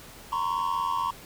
triangle tone cluster, 931 / 1027 / 1108 Hz, A#5 / C6 / C#6, -2 / -33 / -1 cents, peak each -28 dBFS, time 0.32-1.11 s, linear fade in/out 5 ms, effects pink hiss -47 dBFS RMS until 1.25 s

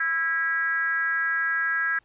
sine tone with frequency modulation, 1636 Hz, G#6, 26 cents flat, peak -22 dBFS, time 0-1.99 s, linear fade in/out 5 ms, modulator 312 Hz, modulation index 0.74, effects pink hiss -65 dBFS RMS until 2.04 s + resampled to 8000 Hz

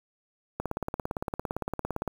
click train, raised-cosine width 1 ms, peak -16 dBFS, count 27, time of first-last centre 0.6-2.077 s, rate 17.6 Hz, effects 7-bit

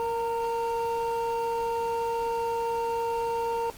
triangle tone pair together, 466.2 / 918 Hz, A#4 / A#5, 0 / -27 cents, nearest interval octave, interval 1173 cents, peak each -27 dBFS, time 0-3.7 s, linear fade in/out 0 ms, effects pink hiss -47 dBFS RMS until 3.77 s + Opus 24 kbps

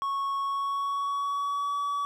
triangle tone with pitch glide, 1104 to 1141 Hz, C#6 to C#6, -7 to +50 cents, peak -25 dBFS, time 0.02-2.05 s, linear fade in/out 0 ms, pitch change +57 cents, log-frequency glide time 0.39-1.76 s, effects none

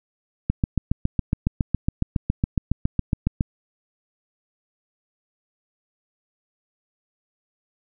click train, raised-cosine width 5 ms, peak -7 dBFS, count 22, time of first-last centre 0.5-3.409 s, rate 7.22 Hz, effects none

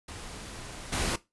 pink noise with level steps, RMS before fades -42 / -29 dBFS, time 0.08-1.16 s, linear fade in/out 5 ms, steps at 0.92 s, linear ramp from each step 10 ms, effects noise-tail reverb RT60 0.2 s tail -17 dB re dry + resampled to 24000 Hz

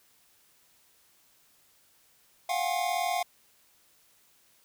square tone cluster, 698 / 738 / 815 / 1069 Hz, F5 / F#5 / G#5 / C6, -1 / -5 / -33 / +37 cents, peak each -31 / -32 / -37 / -39 dBFS, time 2.49-3.23 s, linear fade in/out 5 ms, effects white hiss -64 dBFS RMS until 4.64 s

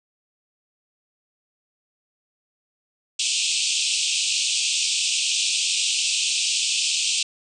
pink band-pass noise, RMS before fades -23 dBFS, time 3.19-7.23 s, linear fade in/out 5 ms, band 2500 to 8700 Hz, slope 96 dB/octave, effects none

